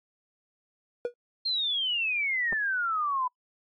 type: tone with exponential decay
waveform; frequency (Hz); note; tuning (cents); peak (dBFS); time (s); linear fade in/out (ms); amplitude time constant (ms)
triangle; 483; B4; -39; -20; 1.05-1.14; 1; 18
type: exponential sweep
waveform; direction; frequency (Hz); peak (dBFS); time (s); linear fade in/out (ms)
sine; down; 4241 to 987.8; -25; 1.45-3.28; 10
type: clicks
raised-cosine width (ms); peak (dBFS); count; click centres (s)
1; -23; 2; 2.525 / 2.53
effects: noise-tail reverb RT60 0.1 s tail -26 dB re dry + MP3 48 kbps